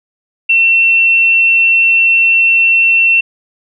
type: tone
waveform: sine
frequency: 2703 Hz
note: E7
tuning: 43 cents sharp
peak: -6 dBFS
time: 0.49-3.21 s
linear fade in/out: 10 ms
effects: none